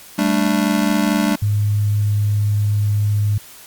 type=chord; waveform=square; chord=G suspended second; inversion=none; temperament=just; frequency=196 / 220.5 / 294 Hz; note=G3 / A3 / D4; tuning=0 / +4 / +2 cents; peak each=-20 dBFS; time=0.18-1.36 s; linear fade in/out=10 ms
type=tone; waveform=sine; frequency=103.83 Hz; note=G#2; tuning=in tune; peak=-14 dBFS; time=1.42-3.38 s; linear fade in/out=5 ms
effects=white hiss -41 dBFS RMS until 3.66 s + Opus 48 kbps